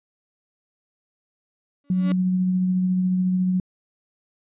35% pulse tone with exponential growth, 285.2 Hz, C#4, 49 cents sharp, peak -23 dBFS, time 1.84-2.12 s, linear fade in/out 2 ms, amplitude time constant 59 ms
sine tone with tremolo, 183.9 Hz, F#3, 10 cents flat, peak -17 dBFS, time 1.9-3.6 s, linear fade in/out 2 ms, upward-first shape triangle, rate 14 Hz, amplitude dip 25%
effects resampled to 8000 Hz

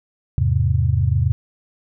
sine chord, E augmented, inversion none, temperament equal, 82.41 / 103.83 / 130.81 Hz, E2 / G#2 / B#2, 0 / 0 / 0 cents, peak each -19 dBFS, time 0.38-1.32 s, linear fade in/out 0 ms, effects none

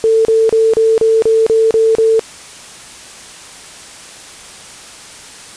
sine tone bursts, 446.2 Hz, A4, 24 cents sharp, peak -7 dBFS, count 9, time 0.04-2.194 s, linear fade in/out 0 ms, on 210 ms, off 33 ms, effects white hiss -34 dBFS RMS until 5.56 s + resampled to 22050 Hz

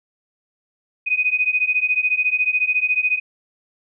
sine beating tone pair, 2489 / 2503 Hz, D#7 / D#7, 0 / +10 cents, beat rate 14 Hz, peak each -20 / -19 dBFS, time 1.06-3.2 s, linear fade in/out 20 ms, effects none

